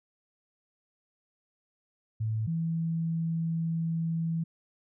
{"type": "tone pair in turn", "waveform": "sine", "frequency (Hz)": [110, 164.43], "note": ["A2", "E3"], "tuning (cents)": [0, -4], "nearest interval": "perfect fifth", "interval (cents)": 696, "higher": "second", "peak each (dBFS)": -27, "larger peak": "neither", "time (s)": [[2.2, 2.47], [2.47, 4.44]], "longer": "second", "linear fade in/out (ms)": 10, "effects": []}